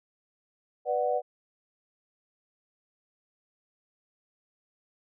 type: chord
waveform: sine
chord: B minor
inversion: none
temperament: just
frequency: 493.9 / 592.7 / 740.8 Hz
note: B4 / D5 / F#5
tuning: 0 / +16 / +2 cents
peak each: -29 dBFS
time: 0.85-1.22 s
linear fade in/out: 50 ms
effects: none